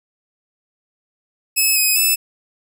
5% pulse tone with pitch steps, 2585 / 2526 / 2617 Hz, E7 / D#7 / E7, -34 / +26 / -13 cents, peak -5 dBFS, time 1.56-2.16 s, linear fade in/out 20 ms, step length 200 ms, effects none

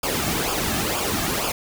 pink noise with flanger, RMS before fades -24 dBFS, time 0.03-1.52 s, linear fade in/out 5 ms, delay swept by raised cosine 0.5 to 2.1 ms, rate 2.1 Hz, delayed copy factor -0.65, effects none

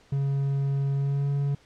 triangle tone with pitch glide, 138.59 to 141.18 Hz, C#3 to C#3, 0 to +32 cents, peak -21 dBFS, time 0.12-1.55 s, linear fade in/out 5 ms, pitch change +32 cents, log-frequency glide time 0.94-1.29 s, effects pink hiss -58 dBFS RMS until 1.65 s + low-pass 6000 Hz 12 dB/octave

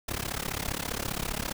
pink noise with amplitude modulation, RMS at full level -29 dBFS, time 0.08-1.53 s, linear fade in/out 10 ms, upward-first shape sine, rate 35 Hz, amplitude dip 95%, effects none

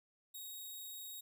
5% pulse tone, 3775 Hz, A#7, 21 cents sharp, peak -38 dBFS, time 0.34-1.21 s, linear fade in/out 10 ms, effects none

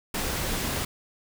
pink noise, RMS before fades -29 dBFS, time 0.14-0.85 s, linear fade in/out 5 ms, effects none

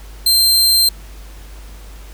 sawtooth tone, 4147 Hz, C8, 16 cents flat, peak -7 dBFS, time 0.26-0.89 s, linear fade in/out 5 ms, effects added 50 Hz sine -33 dBFS peak until 2.13 s + pink hiss -43 dBFS RMS until 2.13 s

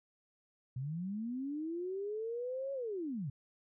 sine linear two-way sweep, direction up then down, 121.7 to 556 to 121.7 Hz, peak -36 dBFS, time 0.76-3.3 s, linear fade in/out 5 ms, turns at 2.73 s, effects none

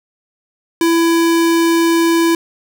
square tone, 333.4 Hz, E4, 20 cents sharp, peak -11 dBFS, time 0.81-2.35 s, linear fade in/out 2 ms, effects none

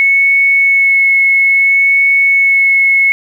sine tone with vibrato, 2200 Hz, C#7, 14 cents flat, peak -6 dBFS, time 0-3.12 s, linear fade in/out 0 ms, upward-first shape sine, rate 0.6 Hz, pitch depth 10 cents each way, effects 7-bit

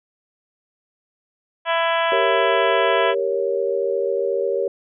harmonic tone, 332.6 Hz, E4, 16 cents sharp, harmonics 2 / 3 / 4 / 5 / 6 / 7 / 8 / 9 / 10, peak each -21 / -22 / -28 / -26 / -31 / -31 / -32 / -31 / -32 dBFS, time 1.65-3.15 s, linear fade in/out 50 ms
sine chord, G diminished, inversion none, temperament equal, 392 / 466.2 / 554.4 Hz, G4 / Bb4 / Db5, 0 / 0 / 0 cents, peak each -23 dBFS, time 2.12-4.68 s, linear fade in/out 2 ms
effects none

